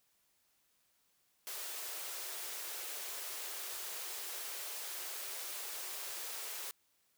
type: high-pass noise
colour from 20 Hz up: white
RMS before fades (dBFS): -43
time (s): 1.47-6.71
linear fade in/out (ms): 0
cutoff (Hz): 340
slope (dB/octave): 96
effects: white hiss -75 dBFS RMS until 7.17 s